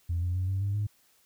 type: tone with pitch steps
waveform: sine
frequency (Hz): 85.4 / 88.82 / 92.38 / 96.08 / 99.93 / 103.93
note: F2 / F2 / F#2 / G2 / G2 / G#2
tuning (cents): -38 / +30 / -2 / -34 / +34 / +2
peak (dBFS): -25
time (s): 0.09-0.87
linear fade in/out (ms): 10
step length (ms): 130
effects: tanh soft clip ceiling -23 dBFS + white hiss -65 dBFS RMS until 1.25 s